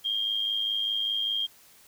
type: tone with amplitude modulation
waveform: sine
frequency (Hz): 3214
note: G7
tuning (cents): +43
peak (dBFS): -23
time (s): 0.04-1.47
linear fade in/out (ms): 20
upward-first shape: sine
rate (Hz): 105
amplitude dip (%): 55
effects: white hiss -56 dBFS RMS until 1.87 s